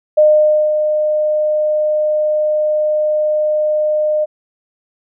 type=tone with ADSR envelope; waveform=sine; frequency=609 Hz; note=D#5; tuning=37 cents flat; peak=-5 dBFS; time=0.17-4.26 s; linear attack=12 ms; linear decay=530 ms; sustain=-7 dB; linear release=26 ms; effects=none